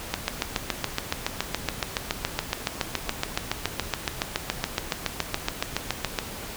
click train, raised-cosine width 0.2 ms, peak -6 dBFS, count 44, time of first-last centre 0.14-6.188 s, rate 7.11 Hz, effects pink hiss -37 dBFS RMS until 6.56 s

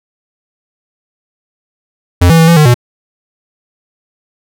square tone with pitch steps, 88.2 / 164.6 / 163.1 / 168.7 / 152.1 / 121.8 Hz, F2 / E3 / E3 / E3 / D#3 / B2, +18 / -2 / -18 / +40 / -39 / -24 cents, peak -4 dBFS, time 2.21-2.744 s, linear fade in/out 10 ms, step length 89 ms, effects none

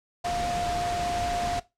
sine tone in noise, 703 Hz, F5, 11 cents sharp, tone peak -27 dBFS, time 0.24-1.6 s, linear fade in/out 10 ms, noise pink, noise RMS -33 dBFS, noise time 0.24-1.6 s, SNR +3 dB, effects noise-tail reverb RT60 0.2 s tail -17 dB re dry + low-pass 7000 Hz 12 dB/octave

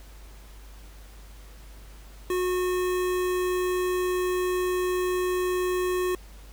square tone with notch filter, 363.8 Hz, F#4, 29 cents flat, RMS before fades -26 dBFS, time 2.3-6.15 s, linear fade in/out 2 ms, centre 4700 Hz, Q 1.9, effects added 50 Hz sine -44 dBFS peak until 6.52 s + pink hiss -53 dBFS RMS until 6.52 s

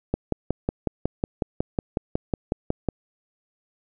click train, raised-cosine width 2 ms, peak -9 dBFS, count 16, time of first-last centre 0.14-2.887 s, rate 5.46 Hz, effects none

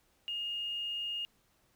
sine tone with quantisation, 2842 Hz, F7, 30 cents sharp, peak -34 dBFS, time 0.28-1.25 s, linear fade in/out 0 ms, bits 10, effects pink hiss -71 dBFS RMS until 1.75 s

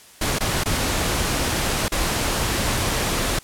pink noise with dropouts, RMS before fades -22 dBFS, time 0.21-3.39 s, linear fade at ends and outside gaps 5 ms, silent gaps 0.387-0.405 / 0.637-0.657 / 1.883-1.919 s, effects white hiss -47 dBFS RMS until 3.43 s + low-pass 12000 Hz 12 dB/octave

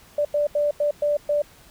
sine tone bursts at uneven times, 587.3 Hz, D5, in tune, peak -18 dBFS, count 6, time 0.18-0.25 / 0.34-0.47 / 0.55-0.71 / 0.8-0.91 / 1.02-1.17 / 1.29-1.42 s, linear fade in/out 5 ms, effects pink hiss -51 dBFS RMS until 1.7 s

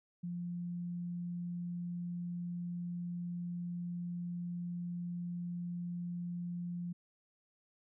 sine tone, 174.61 Hz, F3, in tune, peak -37 dBFS, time 0.23-6.93 s, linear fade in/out 10 ms, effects none

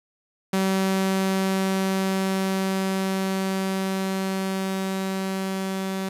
sawtooth tone with level ramp, 191.3 Hz, G3, 42 cents flat, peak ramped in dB -16 to -22 dBFS, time 0.53-6.09 s, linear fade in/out 5 ms, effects resampled to 32000 Hz + 8-bit

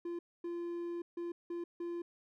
triangle tone bursts at uneven times, 344.3 Hz, F4, 25 cents flat, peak -35 dBFS, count 5, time 0.05-0.19 / 0.44-1.02 / 1.17-1.32 / 1.5-1.64 / 1.8-2.02 s, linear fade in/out 5 ms, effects none

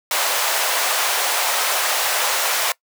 pink high-pass noise, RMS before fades -20 dBFS, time 0.11-2.72 s, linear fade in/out 2 ms, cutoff 610 Hz, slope 24 dB/octave, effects noise-tail reverb RT60 0.1 s tail -22 dB re dry

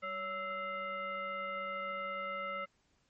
sine tone with frequency modulation, 1317 Hz, E6, 2 cents flat, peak -36 dBFS, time 0.02-2.66 s, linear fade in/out 20 ms, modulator 756 Hz, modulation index 1.1, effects pink hiss -74 dBFS RMS until 3.09 s + MP3 32 kbps

